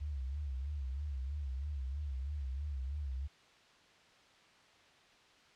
sine tone with vibrato, 69.3 Hz, C#2, in tune, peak -36 dBFS, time 0-3.28 s, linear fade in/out 20 ms, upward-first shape sine, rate 3.1 Hz, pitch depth 130 cents each way, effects white hiss -63 dBFS RMS until 5.55 s + low-pass 4000 Hz 12 dB/octave

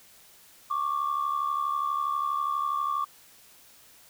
sine tone pair together, 1102.4 / 1174.7 Hz, C#6 / D6, -10 / 0 cents, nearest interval minor second, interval 110 cents, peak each -28 / -27 dBFS, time 0.7-3.05 s, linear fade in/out 10 ms, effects tanh soft clip ceiling -20 dBFS + white hiss -55 dBFS RMS until 4.09 s

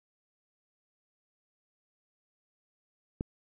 click, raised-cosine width 3 ms, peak -19 dBFS, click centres 3.209 s, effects none

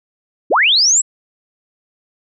sine linear sweep, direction up, 196 to 7902 Hz, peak -9 dBFS, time 0.5-1.02 s, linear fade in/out 20 ms, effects none

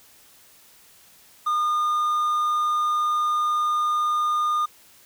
triangle tone, 1217 Hz, D#6, 39 cents flat, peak -18 dBFS, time 1.46-4.66 s, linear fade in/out 10 ms, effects white hiss -53 dBFS RMS until 5.05 s

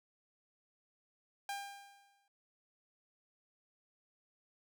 sawtooth tone with exponential decay, 800 Hz, G5, 35 cents sharp, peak -33 dBFS, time 1.49-2.28 s, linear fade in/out 2 ms, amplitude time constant 170 ms, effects none

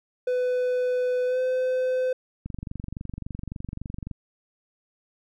triangle tone with pitch glide, 500 to 511.1 Hz, B4 to C5, +21 to -41 cents, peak -20 dBFS, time 0.27-2.13 s, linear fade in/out 5 ms, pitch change +38 cents, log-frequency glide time 1.26-1.39 s
click train, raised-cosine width 5 ms, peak -21 dBFS, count 40, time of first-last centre 2.46-4.113 s, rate 23.6 Hz
effects none

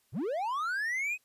triangle linear sweep, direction up, 84.2 to 2560 Hz, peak -28 dBFS, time 0.12-1.18 s, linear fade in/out 50 ms, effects white hiss -71 dBFS RMS until 1.24 s + resampled to 32000 Hz

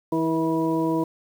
harmonic tone with a mistuned harmonic, 162.3 Hz, E3, 27 cents flat, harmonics 1 / 2 / 3 / 4 / 6, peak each -30 / -22 / -29 / -32 / -29 dBFS, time 0.12-1.04 s, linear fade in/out 5 ms, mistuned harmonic 3, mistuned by -19 cents, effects 8-bit

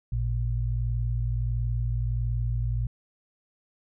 sine tone pair together, 54.93 / 116.4 Hz, A1 / A#2, -2 / -2 cents, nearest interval octave + minor second, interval 1300 cents, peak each -27 dBFS, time 0.12-2.87 s, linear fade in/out 5 ms, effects none

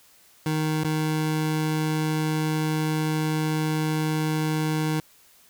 25% pulse tone with dropouts, 155.56 Hz, D#3, in tune, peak -19 dBFS, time 0.46-5 s, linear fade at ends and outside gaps 2 ms, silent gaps 0.835-0.846 s, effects white hiss -56 dBFS RMS until 5.49 s

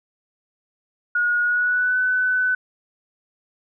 sine tone with pitch glide, 1444 to 1503.6 Hz, F#6 to F#6, -43 to +27 cents, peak -17 dBFS, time 1.15-2.55 s, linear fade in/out 5 ms, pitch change +70 cents, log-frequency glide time 1.42-1.99 s, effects none

